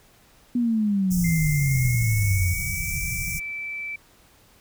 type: exponential sweep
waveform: sine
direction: down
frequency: 246.9 to 87.31 Hz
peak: -19 dBFS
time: 0.55-2.54 s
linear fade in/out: 5 ms
type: band-stop noise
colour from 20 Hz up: pink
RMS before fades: -29 dBFS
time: 1.1-3.4 s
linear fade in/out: 20 ms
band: 180 to 5400 Hz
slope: 96 dB/octave
type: tone with pitch glide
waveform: sine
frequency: 2093 to 2322 Hz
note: C7 to D7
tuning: 0 to -20 cents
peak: -29 dBFS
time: 1.24-3.96 s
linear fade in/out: 5 ms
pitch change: +180 cents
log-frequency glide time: 1.52-2.94 s
effects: pink hiss -56 dBFS RMS until 4.6 s